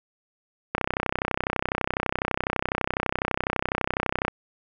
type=click train; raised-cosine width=0.5 ms; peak=-8 dBFS; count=114; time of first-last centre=0.75-4.281 s; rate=32 Hz; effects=none